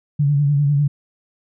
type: tone with vibrato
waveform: sine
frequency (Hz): 143.9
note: D3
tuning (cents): -35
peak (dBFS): -13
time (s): 0.19-0.88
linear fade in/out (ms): 10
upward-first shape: sine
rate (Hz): 10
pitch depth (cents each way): 51
effects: none